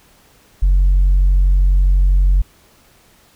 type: tone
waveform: sine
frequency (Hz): 46.12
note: F#1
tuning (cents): -5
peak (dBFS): -7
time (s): 0.62-2.42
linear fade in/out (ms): 10
effects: tanh soft clip ceiling -7 dBFS + pink hiss -51 dBFS RMS until 3.35 s